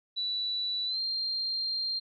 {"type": "tone with pitch glide", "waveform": "sine", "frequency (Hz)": [3951, 4186], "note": ["B7", "C8"], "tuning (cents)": [0, 0], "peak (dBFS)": -29, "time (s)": [0.16, 2], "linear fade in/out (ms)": 20, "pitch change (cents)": 100, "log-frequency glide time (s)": [0.86, 0.99], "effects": []}